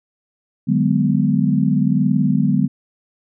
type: chord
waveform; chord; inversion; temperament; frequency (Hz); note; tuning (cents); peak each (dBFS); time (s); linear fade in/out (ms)
sine; G# half-diminished seventh; second; just; 149.51 / 186.89 / 207.7 / 249.2; D3 / F#3 / G#3 / B3; +31 / +18 / 0 / +16; -19; 0.67-2.68; 20
effects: none